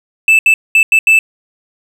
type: tone bursts at uneven times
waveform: triangle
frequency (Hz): 2637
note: E7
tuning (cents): 0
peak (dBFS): -3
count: 5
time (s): 0.28-0.39 / 0.46-0.54 / 0.75-0.83 / 0.92-0.99 / 1.07-1.19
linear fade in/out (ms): 2
effects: none